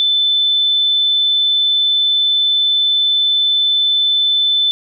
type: tone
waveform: sine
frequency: 3520 Hz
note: A7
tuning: in tune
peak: -11 dBFS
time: 0-4.71 s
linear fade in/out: 0 ms
effects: none